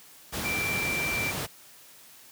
sine tone in noise, 2349 Hz, D7, in tune, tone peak -28 dBFS, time 0.44-1.32 s, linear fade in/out 20 ms, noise pink, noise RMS -32 dBFS, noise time 0.32-1.47 s, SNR +1 dB, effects white hiss -52 dBFS RMS until 2.31 s + high-pass 80 Hz 12 dB/octave

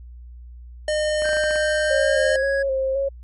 square tone, 609 Hz, D#5, 37 cents flat, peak -20 dBFS, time 0.88-2.36 s, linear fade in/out 2 ms
clicks, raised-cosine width 0.5 ms, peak -19 dBFS, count 8, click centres 1.221 / 1.256 / 1.291 / 1.332 / 1.369 / 1.438 / 1.509 / 1.558 s
triangle tone with pitch glide, 1568 to 1661.2 Hz, G6 to G#6, 0 to 0 cents, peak -22 dBFS, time 1.24-2.63 s, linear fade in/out 10 ms, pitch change +100 cents, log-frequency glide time 1.86-2.39 s
sine tone with vibrato, 540 Hz, C#5, 45 cents flat, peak -19 dBFS, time 1.9-3.09 s, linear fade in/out 10 ms, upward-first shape square, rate 1.9 Hz, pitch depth 29 cents each way
effects added 60 Hz sine -37 dBFS peak until 3.23 s + MP3 48 kbps

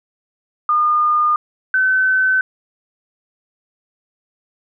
sine tone pair in turn, 1216 / 1523.3 Hz, D#6 / F#6, -40 / +50 cents, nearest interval major third, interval 390 cents, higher second, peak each -12 dBFS, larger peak neither, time 0.69-1.36 / 1.74-2.41 s, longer neither, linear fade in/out 2 ms, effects none

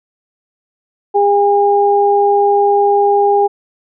sine tone pair together, 405.3 / 810.6 Hz, G#4 / G#5, -42 / -42 cents, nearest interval octave, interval 1200 cents, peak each -11 dBFS, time 1.14-3.48 s, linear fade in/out 20 ms, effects none

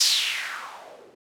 violet noise with low-pass filter sweep, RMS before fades -27 dBFS, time 0-1.15 s, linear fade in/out 10 ms, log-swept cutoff 5400 to 340 Hz, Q 3.3, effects none

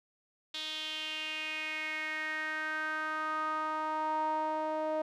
sawtooth tone with band-pass filter sweep, 311.1 Hz, D#4, in tune, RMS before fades -35 dBFS, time 0.54-5.02 s, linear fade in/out 5 ms, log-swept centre 3600 to 700 Hz, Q 4.9, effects none

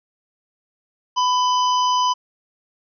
harmonic tone with a mistuned harmonic, 998 Hz, B5, 18 cents sharp, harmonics 1 / 3 / 5 / 6, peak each -16 / -26 / -30 / -32 dBFS, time 1.16-2.14 s, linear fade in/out 20 ms, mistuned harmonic 3, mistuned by +19 cents, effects none

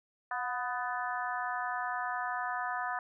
harmonic tone with a mistuned harmonic, 249.5 Hz, B3, 18 cents sharp, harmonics 3 / 4 / 5 / 6 / 7, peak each -37 / -38 / -39 / -40 / -40 dBFS, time 0.31-2.99 s, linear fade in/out 2 ms, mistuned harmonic 3, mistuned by -43 cents, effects none

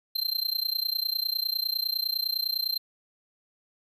square tone with amplitude modulation, 4141 Hz, C8, 19 cents flat, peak -23 dBFS, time 0.15-2.78 s, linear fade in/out 10 ms, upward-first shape sine, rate 29.9 Hz, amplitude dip 95%, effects none

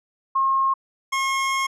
sine / 25% pulse tone pair in turn, 1075 / 1079.5 Hz, C6 / C#6, +47 / -46 cents, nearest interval unison, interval 7 cents, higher second, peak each -17 dBFS, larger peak neither, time 0.35-0.74 / 1.12-1.67 s, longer second, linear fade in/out 10 ms, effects low-pass 9000 Hz 12 dB/octave

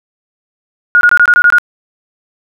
sine tone bursts, 1439 Hz, F#6, 49 cents flat, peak -3 dBFS, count 8, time 0.95-1.584 s, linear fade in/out 0 ms, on 60 ms, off 22 ms, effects none

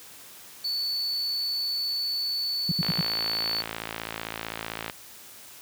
triangle tone, 4465 Hz, C#8, 12 cents sharp, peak -25 dBFS, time 0.64-3.62 s, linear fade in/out 10 ms
sine tone bursts, 170.1 Hz, F3, 45 cents flat, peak -22 dBFS, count 4, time 2.69-3.009 s, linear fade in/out 2 ms, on 25 ms, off 73 ms
click train, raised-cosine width 0.3 ms, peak -15 dBFS, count 116, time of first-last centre 2.83-4.898 s, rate 55.6 Hz
effects white hiss -47 dBFS RMS until 5.61 s + high-pass 60 Hz 12 dB/octave

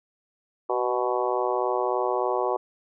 harmonic tone with a mistuned harmonic, 123.47 Hz, B2, in tune, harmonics 3 / 4 / 5 / 6 / 7 / 8 / 9, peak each -28 / -29 / -30 / -31 / -31 / -32 / -33 dBFS, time 0.69-2.57 s, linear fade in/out 10 ms, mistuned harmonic 3, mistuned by +30 cents, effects none

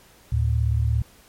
sine tone pair together, 74.68 / 111.9 Hz, D2 / A2, +30 / +30 cents, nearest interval perfect fifth, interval 700 cents, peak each -21 dBFS, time 0.32-1.02 s, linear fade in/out 5 ms, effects pink hiss -53 dBFS RMS until 1.28 s + MP3 64 kbps

